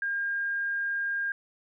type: tone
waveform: sine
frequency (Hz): 1611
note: G6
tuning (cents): +47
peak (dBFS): -27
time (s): 0.02-1.32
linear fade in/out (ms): 2
effects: none